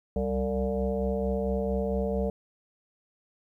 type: tone with frequency modulation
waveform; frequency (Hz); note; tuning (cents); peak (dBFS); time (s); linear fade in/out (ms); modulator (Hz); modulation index
sine; 324.7; E4; -26; -25; 0.16-2.3; 2; 129; 2.3
effects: 11-bit